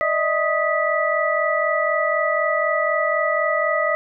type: tone cluster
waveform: sine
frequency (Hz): 601 / 645 / 1251 / 1962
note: D5 / E5 / D#6 / B6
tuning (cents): +40 / -38 / +9 / -12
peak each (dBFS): -23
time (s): 0.01-3.95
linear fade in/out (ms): 0
effects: none